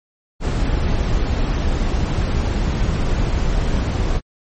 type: noise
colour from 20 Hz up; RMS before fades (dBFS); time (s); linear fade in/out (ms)
brown; -18; 0.4-4.21; 50
effects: MP3 32 kbps